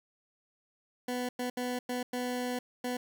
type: tone bursts at uneven times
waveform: 20% pulse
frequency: 248.1 Hz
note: B3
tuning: 8 cents sharp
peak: -27 dBFS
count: 6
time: 1.08-1.29 / 1.39-1.5 / 1.57-1.79 / 1.89-2.03 / 2.13-2.59 / 2.84-2.97 s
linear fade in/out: 5 ms
effects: none